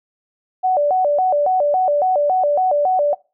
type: tone with vibrato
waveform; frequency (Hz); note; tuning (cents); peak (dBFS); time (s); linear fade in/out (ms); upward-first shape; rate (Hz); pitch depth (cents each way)
sine; 659.3; E5; 0; -13; 0.63-3.15; 20; square; 3.6; 210
effects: noise-tail reverb RT60 0.3 s tail -24 dB re dry